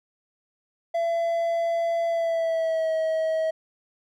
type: tone with pitch glide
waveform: triangle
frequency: 673 to 639.6 Hz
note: E5 to D#5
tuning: +36 to +48 cents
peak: -20 dBFS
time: 0.94-3.51 s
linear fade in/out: 10 ms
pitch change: -88 cents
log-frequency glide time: 2.07-2.93 s
effects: none